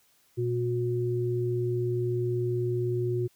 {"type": "tone pair together", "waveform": "sine", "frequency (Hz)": [120.5, 361.6], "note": ["B2", "F#4"], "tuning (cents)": [-42, -40], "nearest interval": "octave + perfect fifth", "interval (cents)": 1902, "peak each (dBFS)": -28, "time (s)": [0.37, 3.28], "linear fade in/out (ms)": 20, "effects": ["white hiss -65 dBFS RMS until 3.35 s"]}